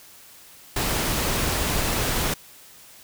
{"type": "noise", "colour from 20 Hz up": "pink", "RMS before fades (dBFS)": -24, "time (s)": [0.76, 2.34], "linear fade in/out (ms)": 5, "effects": ["white hiss -48 dBFS RMS until 3.03 s"]}